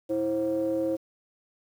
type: ring-modulated tone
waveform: triangle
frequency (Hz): 102.4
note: G#2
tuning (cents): -24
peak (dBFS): -19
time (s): 0.09-0.97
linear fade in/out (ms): 20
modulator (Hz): 429
effects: tanh soft clip ceiling -15 dBFS + 9-bit